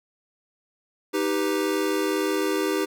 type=chord; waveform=square; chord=Eb augmented; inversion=none; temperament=equal with one note detuned; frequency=312.2 / 392 / 493.9 Hz; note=Eb4 / G4 / B4; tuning=+6 / 0 / 0 cents; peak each=-27 / -26 / -31 dBFS; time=1.13-2.86 s; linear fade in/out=20 ms; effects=none